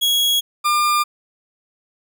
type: tone pair in turn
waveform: 40% pulse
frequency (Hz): 3322 / 1200.6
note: G#7 / D6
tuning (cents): 0 / +38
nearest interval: octave + tritone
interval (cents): 1762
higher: first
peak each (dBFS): -14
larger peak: neither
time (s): 0.01-0.41 / 0.64-1.04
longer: neither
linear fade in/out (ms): 20
effects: none